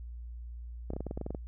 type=clicks; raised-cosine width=2 ms; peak=-23 dBFS; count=11; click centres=0.904 / 0.935 / 0.965 / 1.006 / 1.067 / 1.111 / 1.175 / 1.213 / 1.264 / 1.306 / 1.348 s; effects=added 59 Hz sine -40 dBFS peak until 1.47 s